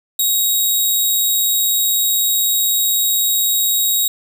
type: tone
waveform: 5% pulse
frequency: 3796 Hz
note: A#7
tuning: 31 cents sharp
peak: -6 dBFS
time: 0.19-4.08 s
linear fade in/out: 5 ms
effects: none